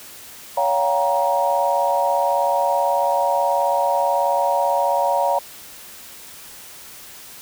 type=chord; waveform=sine; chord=G half-diminished seventh; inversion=second; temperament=just; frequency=564.5 / 705.6 / 784 / 940.8 Hz; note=Db5 / F5 / G5 / Bb5; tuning=+31 / +18 / 0 / +16 cents; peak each=-21 / -22 / -25 / -20 dBFS; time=0.57-5.39 s; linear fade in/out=5 ms; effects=white hiss -40 dBFS RMS until 7.41 s